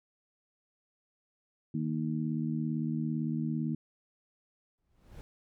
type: harmonic tone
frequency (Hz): 77.78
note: D#2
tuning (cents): 0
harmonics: 2 / 3 / 4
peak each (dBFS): -33 / -33 / -38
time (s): 1.74-3.75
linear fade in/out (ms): 5
type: noise with exponential growth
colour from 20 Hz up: brown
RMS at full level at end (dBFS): -44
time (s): 4.78-5.21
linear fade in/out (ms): 0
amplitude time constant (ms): 93
effects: none